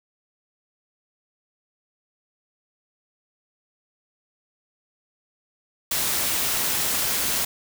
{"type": "noise", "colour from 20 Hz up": "white", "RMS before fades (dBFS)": -24, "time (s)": [5.91, 7.45], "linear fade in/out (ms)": 5, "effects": []}